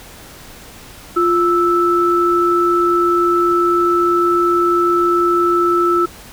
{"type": "tone pair together", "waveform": "sine", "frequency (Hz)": [348.8, 1316.9], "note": ["F4", "E6"], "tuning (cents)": [-2, -2], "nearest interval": "octave + major seventh", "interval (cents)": 2300, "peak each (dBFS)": -14, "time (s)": [1.16, 6.06], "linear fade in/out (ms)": 10, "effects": ["pink hiss -38 dBFS RMS until 6.32 s"]}